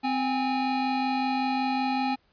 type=tone pair together; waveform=square; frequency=258.9 / 822 Hz; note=C4 / G#5; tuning=-18 / -18 cents; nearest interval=octave + minor sixth; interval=2000 cents; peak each=-28 dBFS; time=0.03-2.16 s; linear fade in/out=20 ms; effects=pink hiss -67 dBFS RMS until 2.32 s + resampled to 11025 Hz